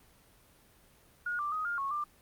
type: tone with pitch steps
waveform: sine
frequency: 1438 / 1179 / 1253 / 1410 / 1100 / 1188 Hz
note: F#6 / D6 / D#6 / F6 / C#6 / D6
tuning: -50 / +6 / +12 / +16 / -14 / +20 cents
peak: -31 dBFS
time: 1.26-2.04 s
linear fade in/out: 5 ms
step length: 130 ms
effects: pink hiss -62 dBFS RMS until 2.21 s + Opus 32 kbps